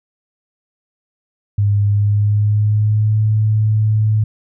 sine tone with pitch glide, 102.1 to 107.86 Hz, G#2 to A2, -29 to -34 cents, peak -11 dBFS, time 1.58-4.24 s, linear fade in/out 5 ms, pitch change +95 cents, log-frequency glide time 1.85-3.2 s, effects none

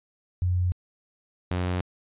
sine / sawtooth tone pair in turn, 90.1 / 90.1 Hz, F#2 / F#2, -45 / -45 cents, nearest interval unison, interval 0 cents, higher neither, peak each -21 dBFS, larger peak neither, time 0.42-0.72 / 1.51-1.81 s, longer neither, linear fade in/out 0 ms, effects resampled to 8000 Hz

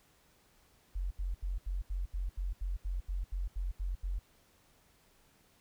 sine tone bursts, 45.19 Hz, F#1, 40 cents flat, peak -32 dBFS, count 14, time 0.95-4.191 s, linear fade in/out 10 ms, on 160 ms, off 77 ms, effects pink hiss -67 dBFS RMS until 5.6 s

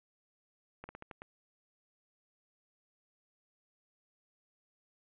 slowing click train, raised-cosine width 0.5 ms, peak -30 dBFS, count 6, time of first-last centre 0.84-1.219 s, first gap 50 ms, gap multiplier 1.21, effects resampled to 8000 Hz + 10-bit

